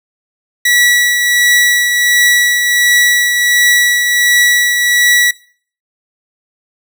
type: tone with tremolo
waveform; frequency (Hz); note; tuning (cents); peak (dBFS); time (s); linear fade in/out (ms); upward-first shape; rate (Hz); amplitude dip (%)
sawtooth; 1942; B6; -30; -3; 0.65-5.31; 5; triangle; 1.4; 45
effects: noise-tail reverb RT60 0.5 s tail -21 dB re dry